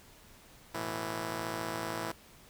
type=chord; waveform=5% pulse; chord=A suspended second; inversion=none; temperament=just; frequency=110 / 123.75 / 165 Hz; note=A2 / B2 / E3; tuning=0 / +4 / +2 cents; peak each=-28 / -34 / -28 dBFS; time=0.74-2.12 s; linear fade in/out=5 ms; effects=pink hiss -57 dBFS RMS until 2.49 s